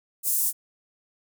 pink high-pass noise, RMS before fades -24 dBFS, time 0.23-0.53 s, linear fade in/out 50 ms, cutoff 8300 Hz, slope 24 dB/octave, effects none

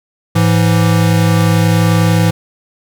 square tone pair together, 106.4 / 166.93 Hz, G#2 / E3, +42 / +22 cents, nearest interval minor sixth, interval 780 cents, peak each -12 dBFS, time 0.35-2.31 s, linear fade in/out 10 ms, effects none

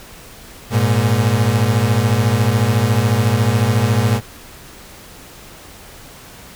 35% pulse beating tone pair, 103.83 / 117.83 Hz, G#2 / A#2, 0 / +19 cents, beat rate 14 Hz, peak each -14 dBFS, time 0.7-4.21 s, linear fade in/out 50 ms, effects pink hiss -39 dBFS RMS until 6.55 s

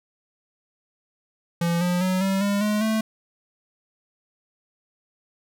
square tone with pitch steps, 170.4 / 177.74 / 185.39 / 193.38 / 201.7 / 210.4 / 219.5 Hz, F3 / F3 / F#3 / G3 / G3 / G#3 / A3, -42 / +31 / +4 / -23 / +50 / +23 / -4 cents, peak -21 dBFS, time 1.61-3.01 s, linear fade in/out 5 ms, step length 200 ms, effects none

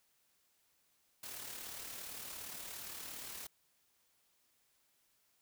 white noise with amplitude modulation, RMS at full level -45 dBFS, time 1.23-3.47 s, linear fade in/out 5 ms, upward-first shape sine, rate 37.3 Hz, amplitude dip 40%, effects white hiss -75 dBFS RMS until 5.41 s

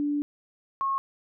sine tone pair in turn, 291.4 / 1087.5 Hz, D4 / C#6, -13 / -33 cents, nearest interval octave + major seventh, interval 2280 cents, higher second, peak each -24 dBFS, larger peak neither, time 0-0.22 / 0.81-0.98 s, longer first, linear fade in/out 0 ms, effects none

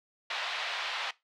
white band-pass noise, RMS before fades -35 dBFS, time 0.3-1.11 s, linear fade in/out 5 ms, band 650 to 3700 Hz, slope 24 dB/octave, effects noise-tail reverb RT60 0.2 s tail -19 dB re dry

